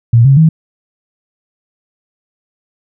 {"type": "tone with pitch steps", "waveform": "sine", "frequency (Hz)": [116.8, 136.51, 159.55], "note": ["A#2", "C#3", "D#3"], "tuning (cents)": [4, -26, 44], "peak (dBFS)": -3, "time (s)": [0.13, 0.49], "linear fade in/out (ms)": 5, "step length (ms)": 120, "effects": []}